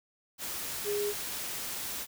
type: tone in noise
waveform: sine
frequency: 412 Hz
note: G#4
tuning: 14 cents flat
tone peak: -29 dBFS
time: 0.84-1.14 s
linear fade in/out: 50 ms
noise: white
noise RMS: -37 dBFS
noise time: 0.38-2.07 s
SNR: +5 dB
effects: none